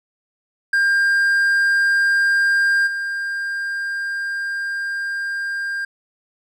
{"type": "tone with level steps", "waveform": "triangle", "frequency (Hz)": 1600, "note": "G6", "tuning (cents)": 35, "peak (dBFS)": [-12, -20], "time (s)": [0.73, 5.85], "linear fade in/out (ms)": 5, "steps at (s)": 2.86, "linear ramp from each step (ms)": 20, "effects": []}